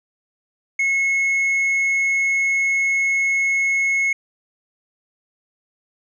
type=tone with tanh clipping; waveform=sine; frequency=2180 Hz; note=C#7; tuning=29 cents flat; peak=-17 dBFS; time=0.79-4.13 s; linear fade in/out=5 ms; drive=3 dB; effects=none